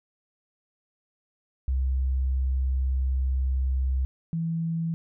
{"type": "tone pair in turn", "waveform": "sine", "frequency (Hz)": [65.41, 164.82], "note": ["C2", "E3"], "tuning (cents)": [0, 0], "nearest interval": "octave + major third", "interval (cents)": 1600, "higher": "second", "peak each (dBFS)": [-22, -25], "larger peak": "first", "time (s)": [[1.68, 4.05], [4.33, 4.94]], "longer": "first", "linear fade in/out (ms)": 0, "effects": []}